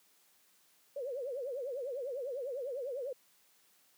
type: tone with vibrato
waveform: sine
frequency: 523.3 Hz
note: C5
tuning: in tune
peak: -36 dBFS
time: 0.96-3.13 s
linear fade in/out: 5 ms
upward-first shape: triangle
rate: 10 Hz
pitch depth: 220 cents each way
effects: white hiss -68 dBFS RMS until 3.97 s + high-pass 150 Hz 12 dB/octave